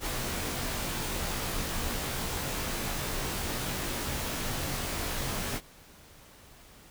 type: noise with comb filter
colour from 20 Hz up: pink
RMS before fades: -33 dBFS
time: 0-5.61 s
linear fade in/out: 50 ms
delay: 19 ms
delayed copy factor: -1
effects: pink hiss -54 dBFS RMS until 6.9 s